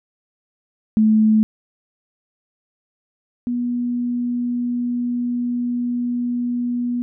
sine tone pair in turn, 217.2 / 242.8 Hz, A3 / B3, -22 / -29 cents, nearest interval major second, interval 193 cents, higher second, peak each -11 / -19 dBFS, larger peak first, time 0.97-1.43 / 3.47-7.02 s, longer second, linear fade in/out 0 ms, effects none

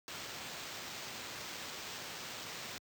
blue noise with sample-and-hold, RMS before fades -45 dBFS, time 0.08-2.78 s, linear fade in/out 0 ms, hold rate 11025 Hz, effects high-pass 80 Hz 12 dB/octave

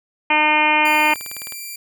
harmonic tone, 304 Hz, D#4, 40 cents flat, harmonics 1 / 2 / 3 / 4 / 5 / 6 / 7 / 8 / 9 / 10, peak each -26 / -27 / -17 / -27 / -29 / -27 / -21 / -18 / -27 / -28 dBFS, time 0.3-1.14 s, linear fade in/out 5 ms
5% pulse tone, 2357 Hz, D7, 6 cents sharp, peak -20 dBFS, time 0.85-1.76 s, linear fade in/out 5 ms
click train, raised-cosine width 0.3 ms, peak -19 dBFS, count 12, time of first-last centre 0.95-1.523 s, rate 19.2 Hz
effects none

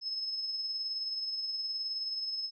sine tone with tremolo, 5190 Hz, E8, 28 cents flat, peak -31 dBFS, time 0.01-2.51 s, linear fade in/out 50 ms, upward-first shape triangle, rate 19 Hz, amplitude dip 45%, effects none

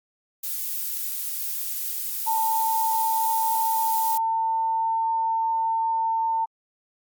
violet noise, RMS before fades -29 dBFS, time 0.43-4.18 s, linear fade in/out 10 ms
sine tone with pitch glide, 894 to 901.3 Hz, A5 to A5, +27 to +41 cents, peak -21 dBFS, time 2.26-6.46 s, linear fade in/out 20 ms, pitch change +14 cents, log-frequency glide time 2.44-5.07 s
effects Opus 48 kbps

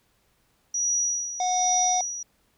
sine tone with tremolo, 5810 Hz, F#8, 32 cents flat, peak -21 dBFS, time 0.74-2.23 s, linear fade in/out 5 ms, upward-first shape sine, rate 1.2 Hz, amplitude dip 70%
harmonic tone, 731 Hz, F#5, 21 cents flat, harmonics 1 / 3 / 5 / 7 / 9 / 10, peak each -23 / -42 / -38 / -41 / -52 / -52 dBFS, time 1.4-2.01 s, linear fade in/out 2 ms
effects pink hiss -67 dBFS RMS until 2.57 s

